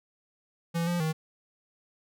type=tone with pitch steps; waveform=square; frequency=168.3 / 174.3 / 158 Hz; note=E3 / F3 / D#3; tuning=+36 / -3 / +27 cents; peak=-27 dBFS; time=0.74-1.13 s; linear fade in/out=20 ms; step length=130 ms; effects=none